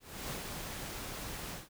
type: noise with ADSR envelope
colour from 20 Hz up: pink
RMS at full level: -39 dBFS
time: 0-1.69 s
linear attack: 310 ms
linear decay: 84 ms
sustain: -3 dB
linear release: 170 ms
effects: none